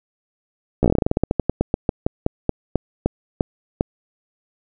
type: slowing click train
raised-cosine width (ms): 2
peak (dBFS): -3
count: 26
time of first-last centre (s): 0.83-3.809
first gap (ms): 14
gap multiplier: 1.15
effects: none